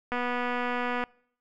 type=click train; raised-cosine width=0.5 ms; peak=-16 dBFS; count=226; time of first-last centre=0.12-1.038 s; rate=245 Hz; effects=noise-tail reverb RT60 0.6 s tail -25 dB re dry